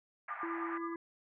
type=band-pass noise; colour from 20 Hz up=white; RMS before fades=-45 dBFS; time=0.28-0.78 s; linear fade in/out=5 ms; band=700 to 2000 Hz; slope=48 dB/octave
type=tone with tremolo; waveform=sine; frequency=1200 Hz; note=D6; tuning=37 cents sharp; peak=-37 dBFS; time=0.29-0.95 s; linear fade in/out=20 ms; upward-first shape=sine; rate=9.4 Hz; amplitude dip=90%
type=harmonic tone; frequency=334.4 Hz; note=E4; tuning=25 cents sharp; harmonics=1 / 3 / 5 / 6; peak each=-38 / -48 / -52 / -54 dBFS; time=0.43-0.96 s; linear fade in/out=2 ms
effects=none